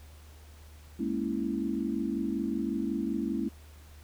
sine chord, A# half-diminished seventh, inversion third, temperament equal, 207.7 / 233.1 / 277.2 / 329.6 Hz, G#3 / A#3 / C#4 / E4, 0 / 0 / 0 / 0 cents, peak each -34 dBFS, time 0.99-3.49 s, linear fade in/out 10 ms, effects added 75 Hz sine -49 dBFS peak until 4.03 s + pink hiss -58 dBFS RMS until 4.03 s

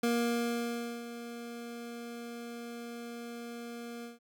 25% pulse tone with ADSR envelope, 235.8 Hz, A#3, 20 cents sharp, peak -23 dBFS, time 0.03-4.19 s, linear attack 6 ms, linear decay 990 ms, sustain -14 dB, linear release 150 ms, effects none

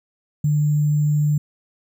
sine tone with sample-and-hold, 148.9 Hz, D3, 24 cents sharp, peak -15 dBFS, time 0.44-1.38 s, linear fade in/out 5 ms, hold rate 7350 Hz, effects none

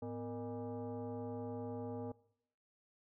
sine tone with frequency modulation, 106.8 Hz, G#2, 49 cents sharp, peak -40 dBFS, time 0.02-2.12 s, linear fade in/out 5 ms, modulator 358 Hz, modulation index 1.6, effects noise-tail reverb RT60 0.7 s tail -21 dB re dry

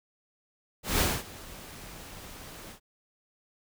pink noise with ADSR envelope, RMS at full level -24 dBFS, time 0.83-2.8 s, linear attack 170 ms, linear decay 230 ms, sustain -21 dB, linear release 89 ms, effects none

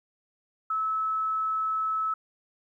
sine tone, 1300 Hz, E6, 24 cents flat, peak -25 dBFS, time 0.7-2.14 s, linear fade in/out 5 ms, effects 11-bit

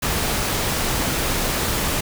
pink noise, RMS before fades -22 dBFS, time 0.02-2.01 s, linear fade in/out 10 ms, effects none

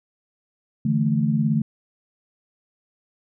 sine chord, D suspended second, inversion none, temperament equal, 146.83 / 164.81 / 220 Hz, D3 / E3 / A3, 0 / 0 / 0 cents, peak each -22 / -24 / -21 dBFS, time 0.85-1.62 s, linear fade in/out 5 ms, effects none

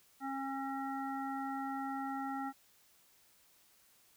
harmonic tone, 271 Hz, C#4, 39 cents flat, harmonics 1 / 3 / 5 / 7, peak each -40 / -40 / -44 / -51 dBFS, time 0.2-2.53 s, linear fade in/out 50 ms, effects white hiss -67 dBFS RMS until 4.16 s

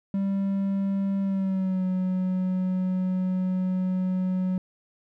triangle tone with pitch glide, 196 to 185 Hz, G3 to F#3, 0 to 0 cents, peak -21 dBFS, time 0.14-4.58 s, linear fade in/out 2 ms, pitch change -100 cents, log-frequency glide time 1.21-1.85 s, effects none

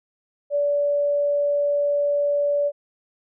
sine tone, 577 Hz, D5, 31 cents flat, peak -18 dBFS, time 0.5-2.72 s, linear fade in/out 50 ms, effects none

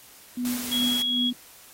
sine tone with tremolo, 245.9 Hz, B3, 7 cents flat, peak -24 dBFS, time 0.37-1.33 s, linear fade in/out 5 ms, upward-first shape sine, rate 2.6 Hz, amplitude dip 80%
white noise, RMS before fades -34 dBFS, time 0.45-1.02 s, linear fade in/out 0 ms
sine tone, 3322 Hz, G#7, in tune, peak -23 dBFS, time 0.71-1.31 s, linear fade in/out 20 ms
effects white hiss -50 dBFS RMS until 1.73 s + AAC 48 kbps

